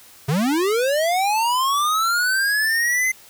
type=linear sweep; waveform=square; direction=up; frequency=128.9 to 2075 Hz; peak=-18 dBFS; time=0.28-3.12 s; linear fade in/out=10 ms; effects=white hiss -47 dBFS RMS until 3.29 s